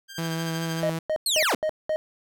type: tone with tremolo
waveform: 15% pulse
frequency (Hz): 1590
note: G6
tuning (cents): +24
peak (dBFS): -26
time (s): 0.08-0.84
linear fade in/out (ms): 50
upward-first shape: triangle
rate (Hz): 13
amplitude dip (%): 75
type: tone with vibrato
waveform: sawtooth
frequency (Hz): 164.2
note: E3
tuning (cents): -6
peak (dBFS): -23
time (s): 0.18-0.99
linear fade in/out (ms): 5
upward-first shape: sine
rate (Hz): 5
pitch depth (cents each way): 15
type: tone bursts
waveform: triangle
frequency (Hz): 622.3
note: D#5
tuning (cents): 0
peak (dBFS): -20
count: 5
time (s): 0.83-1.96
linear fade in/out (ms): 0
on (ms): 66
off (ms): 200
type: linear sweep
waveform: 25% pulse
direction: down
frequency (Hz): 4435 to 150.3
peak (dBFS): -17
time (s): 1.26-1.55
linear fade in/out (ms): 2
effects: none